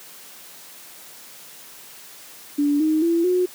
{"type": "tone with pitch steps", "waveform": "sine", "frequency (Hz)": [289.5, 312.1, 336.4, 362.6], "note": ["D4", "D#4", "E4", "F#4"], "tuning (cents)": [-25, 5, 35, -35], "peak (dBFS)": -16, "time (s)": [2.58, 3.46], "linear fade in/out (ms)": 10, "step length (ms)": 220, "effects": ["white hiss -43 dBFS RMS until 3.54 s", "high-pass 150 Hz 12 dB/octave"]}